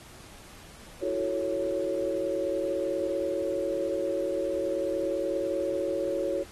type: chord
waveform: sine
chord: F# minor seventh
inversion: third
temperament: equal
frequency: 329.6 / 370 / 440 / 554.4 Hz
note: E4 / F#4 / A4 / C#5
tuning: 0 / 0 / 0 / 0 cents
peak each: -34 / -33 / -35 / -29 dBFS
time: 1.01-6.44 s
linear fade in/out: 20 ms
effects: pink hiss -50 dBFS RMS until 6.51 s + AAC 32 kbps